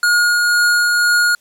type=tone with tremolo; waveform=square; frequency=1434 Hz; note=F6; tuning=45 cents sharp; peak=-11 dBFS; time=0.03-1.35 s; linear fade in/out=2 ms; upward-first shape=triangle; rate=2 Hz; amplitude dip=25%; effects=white hiss -56 dBFS RMS until 1.4 s + low-pass 12000 Hz 12 dB/octave